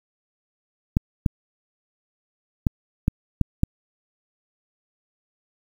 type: clicks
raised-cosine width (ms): 5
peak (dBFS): -5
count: 6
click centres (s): 0.969 / 1.262 / 2.668 / 3.081 / 3.413 / 3.634
effects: 7-bit